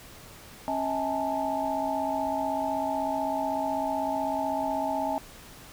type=tone cluster; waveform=sine; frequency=271.6 / 640 / 831 / 887 Hz; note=C#4 / D#5 / G#5 / A5; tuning=-35 / +49 / +1 / +14 cents; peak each=-33 / -31 / -31 / -32 dBFS; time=0.68-5.18 s; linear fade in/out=0 ms; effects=pink hiss -48 dBFS RMS until 5.72 s